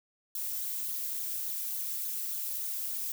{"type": "noise with flanger", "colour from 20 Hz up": "violet", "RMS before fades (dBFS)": -35, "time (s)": [0.35, 3.12], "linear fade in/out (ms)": 2, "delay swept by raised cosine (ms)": [0.37, 2.17], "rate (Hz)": 3.5, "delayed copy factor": -0.55, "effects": []}